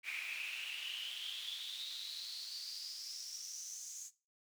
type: noise with high-pass filter sweep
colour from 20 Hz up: brown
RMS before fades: -45 dBFS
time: 0.03-4.11 s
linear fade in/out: 50 ms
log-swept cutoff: 2300 to 6800 Hz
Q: 8.8
effects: noise-tail reverb RT60 0.3 s tail -17 dB re dry